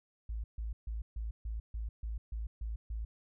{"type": "tone bursts", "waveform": "sine", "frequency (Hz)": 55, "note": "A1", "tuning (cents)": 0, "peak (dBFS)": -35, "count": 10, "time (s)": [0.29, 3.05], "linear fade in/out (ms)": 5, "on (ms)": 150, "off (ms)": 140, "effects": []}